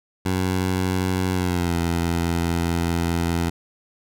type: tone with pitch glide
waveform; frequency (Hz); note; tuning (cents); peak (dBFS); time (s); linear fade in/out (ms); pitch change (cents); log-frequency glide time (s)
15% pulse; 92.5 to 84.82; F#2 to E2; 0 to +50; -14; 0.25-3.5; 10; -150; 1.32-1.76
effects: none